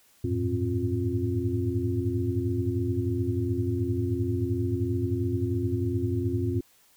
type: tone cluster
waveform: sine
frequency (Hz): 90.3 / 103.4 / 113.2 / 266.3 / 352.9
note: F#2 / G#2 / A2 / C4 / F4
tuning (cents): -42 / -7 / +50 / +31 / +18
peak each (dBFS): -31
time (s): 0.24-6.61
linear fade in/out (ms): 5
effects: white hiss -61 dBFS RMS until 6.96 s